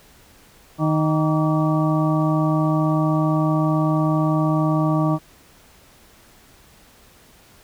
harmonic tone with a mistuned harmonic, 155.56 Hz, D#3, in tune, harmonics 1 / 2 / 4 / 5 / 6 / 7, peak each -19 / -21 / -26 / -31 / -32 / -27 dBFS, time 0.78-5.19 s, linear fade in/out 50 ms, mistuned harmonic 7, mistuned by +91 cents, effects pink hiss -51 dBFS RMS until 7.63 s

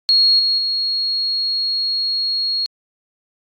sine tone with level steps, 4300 Hz, C8, 47 cents sharp, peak -10 / -14 / -17 dBFS, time 0.09-2.66 s, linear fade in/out 0 ms, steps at 0.39 / 0.58 s, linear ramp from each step 5 ms, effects AAC 48 kbps

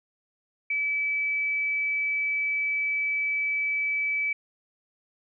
sine tone, 2300 Hz, D7, 37 cents flat, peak -24 dBFS, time 0.7-4.33 s, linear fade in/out 5 ms, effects none

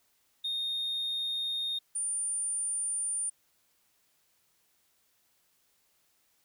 sine tone pair in turn, 3688 / 9213 Hz, A#7 / D9, -19 / -34 cents, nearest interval octave + major third, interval 1585 cents, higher second, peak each -28 / -27 dBFS, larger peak second, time 0.44-1.79 / 1.95-3.3 s, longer neither, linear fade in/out 10 ms, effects tanh soft clip ceiling -29 dBFS + white hiss -71 dBFS RMS until 6.44 s

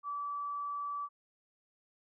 sine tone, 1154 Hz, D6, 31 cents flat, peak -35 dBFS, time 0.03-1.09 s, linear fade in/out 50 ms, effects none

